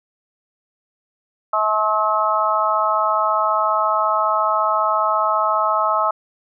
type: harmonic tone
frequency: 214.6 Hz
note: A3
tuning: 43 cents flat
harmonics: 3 / 4 / 5 / 6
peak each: -22 / -23 / -21 / -19 dBFS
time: 1.53-6.11 s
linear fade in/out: 5 ms
effects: none